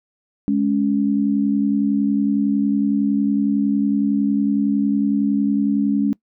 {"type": "tone pair together", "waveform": "sine", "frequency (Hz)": [209.2, 280.1], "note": ["G#3", "C#4"], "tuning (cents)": [13, 18], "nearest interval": "perfect fourth", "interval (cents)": 505, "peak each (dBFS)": -18, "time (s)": [0.48, 6.13], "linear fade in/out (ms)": 0, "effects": ["noise-tail reverb RT60 0.1 s tail -22 dB re dry"]}